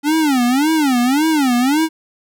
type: tone with vibrato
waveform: square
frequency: 278.1 Hz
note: C#4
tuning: 6 cents sharp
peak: -13 dBFS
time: 0.03-1.89 s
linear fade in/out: 50 ms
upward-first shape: sine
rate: 1.8 Hz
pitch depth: 250 cents each way
effects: none